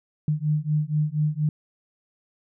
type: beating tone pair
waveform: sine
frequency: 149.5 / 153.7 Hz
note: D3 / D#3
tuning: +31 / -21 cents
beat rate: 4.2 Hz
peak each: -24 / -24 dBFS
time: 0.28-1.49 s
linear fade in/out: 2 ms
effects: none